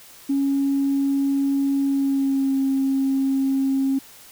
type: tone with pitch glide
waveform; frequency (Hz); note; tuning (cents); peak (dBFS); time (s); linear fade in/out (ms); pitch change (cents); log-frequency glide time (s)
sine; 276.5 to 269.7; C#4 to C#4; -4 to -47; -17; 0.29-3.99; 10; -43; 1.84-2.58
effects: tanh soft clip ceiling -13 dBFS + white hiss -46 dBFS RMS until 4.31 s